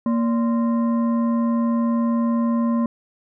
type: tone with frequency modulation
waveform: sine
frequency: 233.1 Hz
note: A#3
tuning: in tune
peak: -17 dBFS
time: 0.06-2.86 s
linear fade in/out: 2 ms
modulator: 808 Hz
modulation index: 0.44
effects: none